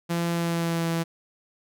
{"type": "tone with pitch glide", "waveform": "sawtooth", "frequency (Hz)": [170.1, 166.21], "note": ["F3", "E3"], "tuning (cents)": [-45, 15], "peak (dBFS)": -20, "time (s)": [0.09, 1.04], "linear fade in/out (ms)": 20, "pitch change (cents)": -40, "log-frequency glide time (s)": [0.31, 0.87], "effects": []}